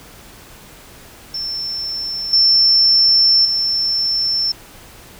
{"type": "tone with level steps", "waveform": "sine", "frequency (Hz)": 5370, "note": "E8", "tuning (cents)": 31, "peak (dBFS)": [-21, -9, -15], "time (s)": [1.34, 4.52], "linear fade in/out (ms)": 5, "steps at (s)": [2.33, 3.45], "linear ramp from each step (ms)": 2, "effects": ["pink hiss -41 dBFS RMS until 5.19 s"]}